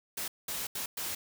white noise bursts at uneven times, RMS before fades -36 dBFS, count 4, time 0.17-0.28 / 0.48-0.67 / 0.75-0.86 / 0.97-1.15 s, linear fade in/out 5 ms, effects none

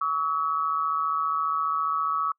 sine tone pair together, 1134 / 1288.8 Hz, C#6 / E6, +39 / -39 cents, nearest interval major second, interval 222 cents, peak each -26 dBFS, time 0.01-2.32 s, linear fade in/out 5 ms, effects noise-tail reverb RT60 0.1 s tail -26 dB re dry

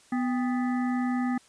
harmonic tone with a mistuned harmonic, 248.1 Hz, B3, 8 cents sharp, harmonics 1 / 3 / 5 / 7 / 8, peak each -25 / -35 / -39 / -42 / -43 dBFS, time 0.12-1.38 s, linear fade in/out 5 ms, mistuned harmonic 3, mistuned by +110 cents, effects white hiss -58 dBFS RMS until 1.48 s + resampled to 22050 Hz

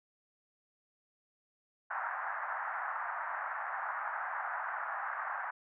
white band-pass noise, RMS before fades -38 dBFS, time 1.9-5.51 s, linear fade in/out 10 ms, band 710 to 1700 Hz, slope 48 dB/octave, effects none

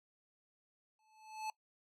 square tone with exponential growth, 868 Hz, A5, 24 cents flat, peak -37 dBFS, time 0.99-1.5 s, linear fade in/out 2 ms, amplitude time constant 110 ms, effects noise-tail reverb RT60 0.1 s tail -22 dB re dry + low-pass 9000 Hz 12 dB/octave

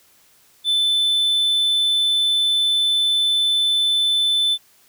triangle tone, 3520 Hz, A7, in tune, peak -14 dBFS, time 0.64-4.58 s, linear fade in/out 50 ms, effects white hiss -55 dBFS RMS until 4.88 s

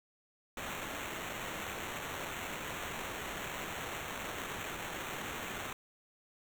white noise with sample-and-hold, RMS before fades -41 dBFS, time 0.57-5.73 s, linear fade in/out 2 ms, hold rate 4900 Hz, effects none

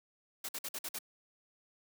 white noise bursts, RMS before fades -40 dBFS, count 6, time 0.44-0.988 s, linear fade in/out 5 ms, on 48 ms, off 52 ms, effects high-pass 200 Hz 12 dB/octave

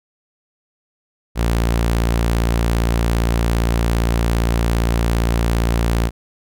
sawtooth tone, 57.5 Hz, A#1, 23 cents flat, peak -11 dBFS, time 1.35-6.11 s, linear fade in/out 50 ms, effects none

